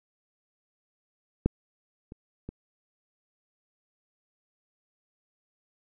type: clicks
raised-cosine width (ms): 3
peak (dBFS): -9 / -29 / -24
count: 3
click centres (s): 1.46 / 2.121 / 2.49
effects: none